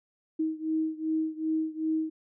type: beating tone pair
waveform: sine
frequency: 315.6 / 318.2 Hz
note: D#4 / D#4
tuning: +25 / +39 cents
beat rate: 2.6 Hz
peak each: -29 / -31 dBFS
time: 0.39-2.1 s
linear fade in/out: 10 ms
effects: none